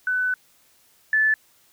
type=tone pair in turn; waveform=sine; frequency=1500 / 1743 Hz; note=F#6 / A6; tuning=+23 / -17 cents; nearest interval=minor third; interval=260 cents; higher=second; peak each=-20 / -16 dBFS; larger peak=second; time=0.07-0.34 / 1.13-1.34 s; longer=first; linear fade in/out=2 ms; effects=white hiss -59 dBFS RMS until 1.72 s